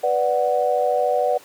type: chord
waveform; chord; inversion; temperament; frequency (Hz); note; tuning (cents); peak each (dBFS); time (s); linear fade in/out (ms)
sine; B minor; none; equal; 493.9 / 587.3 / 740; B4 / D5 / F#5; 0 / 0 / 0; -21; 0.03-1.38; 10
effects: pink hiss -46 dBFS RMS until 1.44 s + high-pass 300 Hz 12 dB/octave